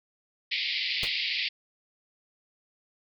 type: band-pass noise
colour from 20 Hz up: pink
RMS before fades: -30 dBFS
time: 0.51-1.49 s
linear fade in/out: 10 ms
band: 2000 to 4900 Hz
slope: 96 dB/octave
type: noise with exponential decay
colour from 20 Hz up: pink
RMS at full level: -32 dBFS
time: 1.03-1.12 s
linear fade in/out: 1 ms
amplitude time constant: 19 ms
effects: none